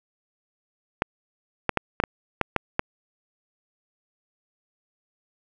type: clicks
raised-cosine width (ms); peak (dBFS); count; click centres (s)
0.5; -5; 8; 1.021 / 1.693 / 1.773 / 2.001 / 2.038 / 2.413 / 2.563 / 2.794
effects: none